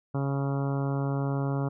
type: harmonic tone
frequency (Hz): 138.59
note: C#3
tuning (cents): 0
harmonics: 1 / 2 / 3 / 4 / 5 / 6 / 7 / 8 / 9 / 10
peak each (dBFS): -27 / -33 / -37 / -39 / -41 / -43 / -44 / -45 / -46 / -47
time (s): 0.14-1.69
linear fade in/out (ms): 10
effects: none